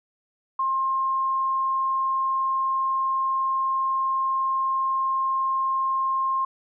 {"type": "tone", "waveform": "sine", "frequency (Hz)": 1063, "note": "C6", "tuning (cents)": 27, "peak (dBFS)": -21, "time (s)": [0.59, 6.45], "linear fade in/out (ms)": 5, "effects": []}